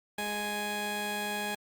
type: tone pair together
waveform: 15% pulse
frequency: 207.7 / 830.8 Hz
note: G#3 / G#5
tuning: 0 / 0 cents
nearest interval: 2 octaves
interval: 2400 cents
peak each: -30 / -28 dBFS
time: 0.18-1.55 s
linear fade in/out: 5 ms
effects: Opus 48 kbps